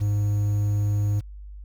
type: tone with quantisation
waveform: triangle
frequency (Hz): 103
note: G#2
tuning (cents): -14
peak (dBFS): -18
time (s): 0-1.21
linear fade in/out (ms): 20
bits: 8
effects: added 50 Hz sine -37 dBFS peak until 1.64 s